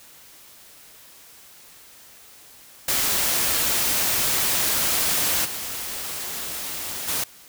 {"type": "noise with level steps", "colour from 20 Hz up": "white", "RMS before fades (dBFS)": [-22, -31, -25], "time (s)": [2.88, 7.24], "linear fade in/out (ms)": 5, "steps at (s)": [5.44, 7.07], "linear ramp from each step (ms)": 20, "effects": ["white hiss -48 dBFS RMS until 7.48 s"]}